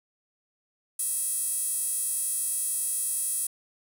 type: tone with high-pass filter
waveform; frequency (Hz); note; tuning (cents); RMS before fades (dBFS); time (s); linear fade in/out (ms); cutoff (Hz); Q
sawtooth; 653; E5; -17; -29; 0.99-3.47; 5; 9900; 5.9
effects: none